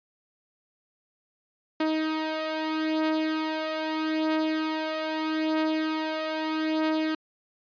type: beating tone pair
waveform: sawtooth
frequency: 313.5 / 314.29 Hz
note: D#4 / D#4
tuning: +13 / +18 cents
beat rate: 0.79 Hz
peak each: -27 / -23 dBFS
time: 1.8-7.15 s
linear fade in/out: 5 ms
effects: resampled to 11025 Hz